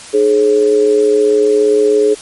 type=tone with amplitude modulation; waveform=sine; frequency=422.4 Hz; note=G#4; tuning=29 cents sharp; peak=-4 dBFS; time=0.13-2.15 s; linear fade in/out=20 ms; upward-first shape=sine; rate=117 Hz; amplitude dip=70%; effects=white hiss -33 dBFS RMS until 2.21 s + MP3 48 kbps